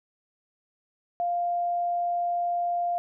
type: tone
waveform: sine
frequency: 698.5 Hz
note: F5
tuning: in tune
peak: -24 dBFS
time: 1.2-2.98 s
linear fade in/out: 0 ms
effects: none